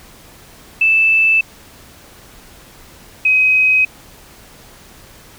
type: tone pair in turn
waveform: sine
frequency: 2637 / 2527 Hz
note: E7 / D#7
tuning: 0 / +26 cents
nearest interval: minor second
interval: 74 cents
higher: first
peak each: -9 dBFS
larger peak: neither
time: 0.81-1.41 / 3.25-3.85 s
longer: neither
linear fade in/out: 5 ms
effects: pink hiss -42 dBFS RMS until 5.38 s